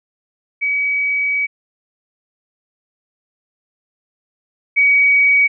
sine tone pair in turn, 2272 / 2262 Hz, C#7 / C#7, +42 / +34 cents, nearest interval unison, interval 8 cents, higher first, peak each -15 / -9 dBFS, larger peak second, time 0.61-1.47 / 4.76-5.48 s, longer first, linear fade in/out 20 ms, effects none

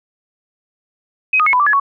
sine tone with pitch steps, 2527 / 1243 / 2185 / 997 / 1168 / 1697 / 1114 Hz, D#7 / D#6 / C#7 / B5 / D6 / G#6 / C#6, +26 / -2 / -26 / +16 / -10 / +37 / +8 cents, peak -10 dBFS, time 1.33-1.799 s, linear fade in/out 5 ms, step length 67 ms, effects none

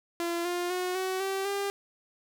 sawtooth tone with pitch steps, 341.7 / 352.5 / 363.7 / 375.2 / 387.1 / 399.4 Hz, F4 / F4 / F#4 / F#4 / G4 / G4, -38 / +16 / -30 / +24 / -22 / +32 cents, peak -25 dBFS, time 0.2-1.7 s, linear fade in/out 0 ms, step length 250 ms, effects none

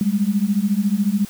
sine beating tone pair, 196 / 210 Hz, G3 / G#3, 0 / +19 cents, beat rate 14 Hz, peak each -19 dBFS, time 0.01-1.25 s, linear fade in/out 2 ms, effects white hiss -41 dBFS RMS until 1.29 s

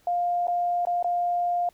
sine tone with dropouts, 703 Hz, F5, 11 cents sharp, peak -22 dBFS, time 0.07-1.69 s, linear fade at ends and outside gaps 2 ms, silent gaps 0.471-0.481 / 0.852-0.87 / 1.027-1.044 s, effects pink hiss -62 dBFS RMS until 1.73 s

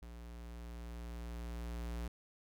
square tone with level ramp, 58.6 Hz, A#1, 10 cents sharp, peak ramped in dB -49 to -39 dBFS, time 0.02-2.08 s, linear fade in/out 5 ms, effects none

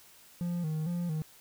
triangle tone with vibrato, 164.81 Hz, E3, in tune, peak -28 dBFS, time 0.41-1.22 s, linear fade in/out 0 ms, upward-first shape square, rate 2.2 Hz, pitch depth 95 cents each way, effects white hiss -57 dBFS RMS until 1.4 s

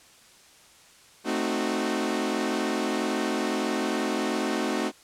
sawtooth chord, A diminished seventh, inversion none, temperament equal with one note detuned, 220 / 261.6 / 307.7 / 370 Hz, A3 / C4 / Eb4 / Gb4, 0 / 0 / -19 / 0 cents, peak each -27 dBFS, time 1.24-4.92 s, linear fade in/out 50 ms, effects white hiss -54 dBFS RMS until 5.03 s + low-pass 9000 Hz 12 dB/octave

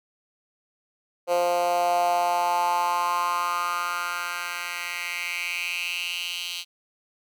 10% pulse tone with high-pass filter sweep, 175.1 Hz, F3, 5 cents sharp, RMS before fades -26 dBFS, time 1.27-6.65 s, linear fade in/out 50 ms, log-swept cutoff 540 to 3400 Hz, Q 4.7, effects none

